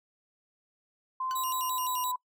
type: tone with pitch glide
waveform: sine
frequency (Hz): 1037 to 1002.8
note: C6 to B5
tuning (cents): -16 to +26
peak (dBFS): -30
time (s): 1.2-2.16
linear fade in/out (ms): 5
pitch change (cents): -58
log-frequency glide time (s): 1.32-2.02
type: tone with exponential decay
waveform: 15% pulse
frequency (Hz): 1500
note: F#6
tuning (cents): +23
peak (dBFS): -28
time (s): 1.31-1.39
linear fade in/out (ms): 0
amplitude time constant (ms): 16
type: tone with vibrato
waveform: 5% pulse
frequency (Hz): 3322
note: G#7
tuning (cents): 0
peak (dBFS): -27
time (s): 1.35-2.12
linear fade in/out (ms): 10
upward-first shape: square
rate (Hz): 5.8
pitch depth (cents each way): 270
effects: noise-tail reverb RT60 0.1 s tail -23 dB re dry